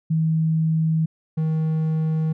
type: tone pair in turn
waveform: sine / triangle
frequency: 160 / 158.25 Hz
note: D#3 / D#3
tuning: +49 / +30 cents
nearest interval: unison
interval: 19 cents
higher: first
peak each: -17 dBFS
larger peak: neither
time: 0.1-1.06 / 1.37-2.33 s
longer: neither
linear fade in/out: 10 ms
effects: none